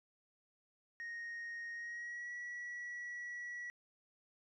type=tone with pitch glide; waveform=sine; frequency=1864.7 to 1936 Hz; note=A#6 to B6; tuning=0 to -35 cents; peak=-40 dBFS; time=1-3.7 s; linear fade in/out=0 ms; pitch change=+65 cents; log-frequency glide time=1.73-2.32 s; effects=tanh soft clip ceiling -41 dBFS